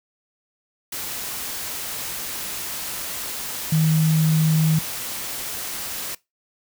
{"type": "tone in noise", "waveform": "sine", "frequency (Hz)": 157.8, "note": "D#3", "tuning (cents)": 25, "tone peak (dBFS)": -15, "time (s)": [3.72, 4.79], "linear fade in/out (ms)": 5, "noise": "white", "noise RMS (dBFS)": -30, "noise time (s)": [0.92, 6.15], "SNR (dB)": 12, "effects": ["noise-tail reverb RT60 0.2 s tail -21 dB re dry"]}